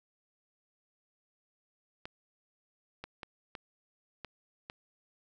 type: clicks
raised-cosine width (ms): 0.3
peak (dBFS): -25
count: 6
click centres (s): 2.055 / 3.04 / 3.232 / 3.552 / 4.247 / 4.699
effects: none